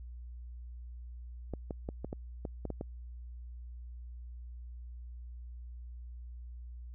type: clicks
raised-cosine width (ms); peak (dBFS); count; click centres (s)
2; -24; 9; 1.537 / 1.708 / 1.889 / 2.046 / 2.129 / 2.452 / 2.653 / 2.703 / 2.811
effects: added 60 Hz sine -43 dBFS peak until 6.94 s